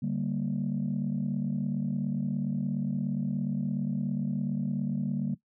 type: chord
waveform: sine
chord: G minor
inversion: second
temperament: equal with one note detuned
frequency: 146.16 / 196 / 233.1 Hz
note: D3 / G3 / Bb3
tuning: -8 / 0 / 0 cents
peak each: -31 dBFS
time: 0.02-5.35 s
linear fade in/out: 10 ms
effects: noise-tail reverb RT60 0.1 s tail -18 dB re dry + tanh soft clip ceiling -21 dBFS